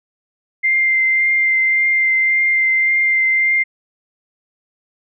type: tone with vibrato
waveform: sine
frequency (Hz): 2093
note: C7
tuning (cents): 0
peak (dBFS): -12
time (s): 0.63-3.64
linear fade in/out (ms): 20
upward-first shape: triangle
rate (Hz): 1.8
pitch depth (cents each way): 14
effects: none